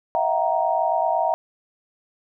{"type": "tone cluster", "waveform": "sine", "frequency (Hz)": [640, 688, 758, 935], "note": ["D#5", "F5", "F#5", "A#5"], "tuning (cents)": [49, -26, 42, 5], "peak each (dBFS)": -24, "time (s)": [0.15, 1.34], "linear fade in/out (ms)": 0, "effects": []}